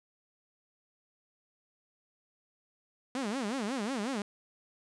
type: tone with vibrato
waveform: sawtooth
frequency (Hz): 235.6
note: A#3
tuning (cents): +19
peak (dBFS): -28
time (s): 3.15-4.22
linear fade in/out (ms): 2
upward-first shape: sine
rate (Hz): 5.5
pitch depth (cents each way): 280
effects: resampled to 22050 Hz